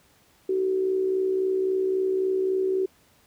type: tone with amplitude modulation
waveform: sine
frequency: 378.4 Hz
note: F#4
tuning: 39 cents sharp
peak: -19 dBFS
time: 0.49-2.86 s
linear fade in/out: 5 ms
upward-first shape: sine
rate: 63.7 Hz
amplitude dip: 50%
effects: pink hiss -60 dBFS RMS until 3.26 s + high-pass 60 Hz 12 dB/octave